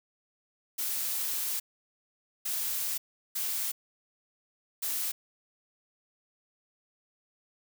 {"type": "noise bursts at uneven times", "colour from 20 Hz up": "blue", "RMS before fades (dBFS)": -32, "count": 4, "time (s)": [[0.78, 1.6], [2.45, 2.98], [3.35, 3.72], [4.82, 5.12]], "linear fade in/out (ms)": 10, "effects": []}